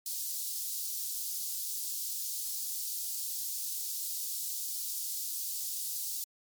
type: high-pass noise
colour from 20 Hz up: white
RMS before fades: -36 dBFS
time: 0.06-6.24 s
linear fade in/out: 2 ms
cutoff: 4500 Hz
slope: 24 dB/octave
effects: MP3 96 kbps